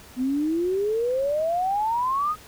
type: exponential sweep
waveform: sine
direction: up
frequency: 246.9 to 1273 Hz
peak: -21 dBFS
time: 0.16-2.36 s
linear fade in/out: 50 ms
effects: pink hiss -47 dBFS RMS until 2.47 s